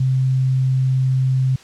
sine tone, 130.81 Hz, C3, in tune, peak -14 dBFS, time 0-1.56 s, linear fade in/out 5 ms, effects white hiss -45 dBFS RMS until 1.63 s + low-pass 6000 Hz 12 dB/octave

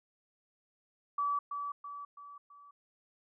sine tone with echo, 1149 Hz, D6, 38 cents flat, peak -29 dBFS, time 1.18-1.39 s, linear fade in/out 5 ms, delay 330 ms, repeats 4, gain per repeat -6 dB, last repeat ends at 2.71 s, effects none

